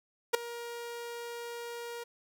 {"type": "tone with ADSR envelope", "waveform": "sawtooth", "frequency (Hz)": 472.4, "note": "A#4", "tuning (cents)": 23, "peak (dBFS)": -16, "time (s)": [0.33, 2.04], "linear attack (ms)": 16, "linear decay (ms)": 6, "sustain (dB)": -19, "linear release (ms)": 11, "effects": []}